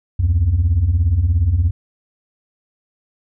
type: beating tone pair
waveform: sine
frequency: 72 / 89 Hz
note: D2 / F2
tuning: -34 / +33 cents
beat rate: 17 Hz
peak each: -16 / -12 dBFS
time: 0.19-1.71 s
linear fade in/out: 10 ms
effects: tanh soft clip ceiling -9 dBFS